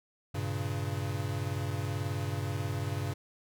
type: chord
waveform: square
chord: G diminished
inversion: none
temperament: equal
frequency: 98 / 116.54 / 138.59 Hz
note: G2 / Bb2 / Db3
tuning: 0 / 0 / 0 cents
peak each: -35 / -39 / -37 dBFS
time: 0.34-3.14 s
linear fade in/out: 10 ms
effects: none